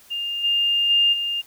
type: tone with level steps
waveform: sine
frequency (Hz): 2810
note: F7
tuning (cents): +10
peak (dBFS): -24 / -17 / -14 / -22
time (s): 0.1-1.42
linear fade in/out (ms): 20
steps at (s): 0.43 / 0.89 / 1.12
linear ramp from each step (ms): 20
effects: white hiss -51 dBFS RMS until 1.46 s